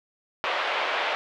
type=band-pass noise; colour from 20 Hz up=pink; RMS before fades=-27 dBFS; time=0.44-1.15 s; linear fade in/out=0 ms; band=540 to 3300 Hz; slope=24 dB/octave; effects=none